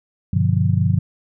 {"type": "chord", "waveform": "sine", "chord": "G dominant seventh", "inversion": "none", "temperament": "just", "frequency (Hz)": [98, 122.5, 147, 176.4], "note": ["G2", "B2", "D3", "F3"], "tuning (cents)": [0, -14, 2, 18], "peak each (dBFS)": [-18, -20, -21, -21], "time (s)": [0.33, 0.99], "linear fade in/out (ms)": 5, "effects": []}